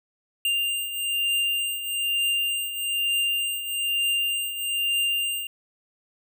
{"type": "beating tone pair", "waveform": "square", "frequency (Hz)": [2794, 2795.1], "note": ["F7", "F7"], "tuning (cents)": [0, 1], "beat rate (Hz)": 1.1, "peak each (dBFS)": [-31, -25], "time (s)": [0.45, 5.47], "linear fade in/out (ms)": 2, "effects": []}